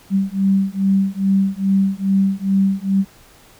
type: beating tone pair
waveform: sine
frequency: 193.3 / 195.7 Hz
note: G3 / G3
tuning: -24 / -3 cents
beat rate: 2.4 Hz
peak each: -17 dBFS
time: 0.1-3.05 s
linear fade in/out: 50 ms
effects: pink hiss -48 dBFS RMS until 3.59 s